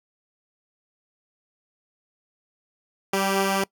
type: tone pair together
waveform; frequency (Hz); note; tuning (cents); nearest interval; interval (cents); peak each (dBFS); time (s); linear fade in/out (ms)
10% pulse; 194.2 / 392; G3 / G4; -16 / 0; octave; 1216; -14 / -18; 3.13-3.64; 5
effects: noise-tail reverb RT60 0.1 s tail -23 dB re dry